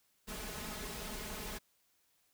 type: noise with comb filter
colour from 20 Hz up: pink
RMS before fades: -43 dBFS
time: 0.27-1.59 s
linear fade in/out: 20 ms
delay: 4.7 ms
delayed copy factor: +0.75
effects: white hiss -74 dBFS RMS until 2.33 s